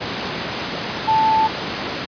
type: tone in noise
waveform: sine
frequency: 880 Hz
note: A5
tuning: in tune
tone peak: -13 dBFS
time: 1.07-1.48 s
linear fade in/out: 20 ms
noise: pink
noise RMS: -24 dBFS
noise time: 0-2.06 s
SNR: +8 dB
effects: high-pass 150 Hz 12 dB/octave + resampled to 11025 Hz